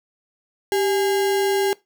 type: tone with sample-and-hold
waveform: sine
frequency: 392 Hz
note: G4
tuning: in tune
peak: -17 dBFS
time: 0.72-1.73 s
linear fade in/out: 0 ms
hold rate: 1225 Hz
effects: noise-tail reverb RT60 0.2 s tail -21 dB re dry